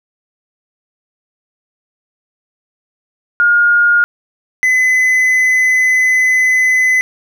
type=tone pair in turn; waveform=sine / triangle; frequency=1424 / 2021 Hz; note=F6 / B6; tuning=+33 / +39 cents; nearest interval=tritone; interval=606 cents; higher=second; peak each=-7 dBFS; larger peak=neither; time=3.4-4.04 / 4.63-7.01 s; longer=second; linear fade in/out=0 ms; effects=none